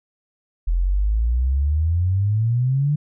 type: exponential sweep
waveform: sine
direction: up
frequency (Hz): 41.2 to 151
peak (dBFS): -16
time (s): 0.67-2.96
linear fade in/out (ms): 10
effects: none